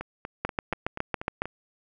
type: two click trains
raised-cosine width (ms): 0.5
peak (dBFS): -19 / -11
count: 7 / 8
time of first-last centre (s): 0.01-1.456 / 0.45-1.42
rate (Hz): 4.15 / 7.22
effects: none